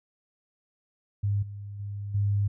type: tone with level steps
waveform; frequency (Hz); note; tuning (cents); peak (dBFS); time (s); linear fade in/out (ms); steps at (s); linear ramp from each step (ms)
sine; 101.4; G#2; -41; -23 / -36 / -32 / -22; 1.23-2.48; 10; 1.42 / 1.79 / 2.14; 10
effects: none